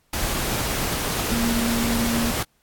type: tone in noise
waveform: sine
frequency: 233.1 Hz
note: A#3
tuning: in tune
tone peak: -22 dBFS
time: 1.31-2.31 s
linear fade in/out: 5 ms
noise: pink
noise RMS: -25 dBFS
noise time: 0.13-2.43 s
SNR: 0 dB
effects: pink hiss -65 dBFS RMS until 2.62 s + AAC 64 kbps